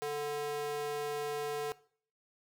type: tone with high-pass filter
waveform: square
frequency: 146.83 Hz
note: D3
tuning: in tune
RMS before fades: -36 dBFS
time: 0.02-1.72 s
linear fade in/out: 0 ms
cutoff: 500 Hz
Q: 2.7
effects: noise-tail reverb RT60 0.5 s tail -20 dB re dry